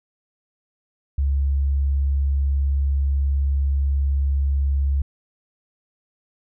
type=tone; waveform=sine; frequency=69.3 Hz; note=C#2; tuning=in tune; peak=-17 dBFS; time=1.18-5.02 s; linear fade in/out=5 ms; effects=none